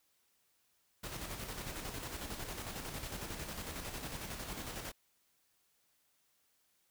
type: noise with tremolo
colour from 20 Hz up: pink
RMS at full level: -42 dBFS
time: 1.03-4.92 s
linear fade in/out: 10 ms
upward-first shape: square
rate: 11 Hz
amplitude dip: 40%
effects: white hiss -75 dBFS RMS until 6.9 s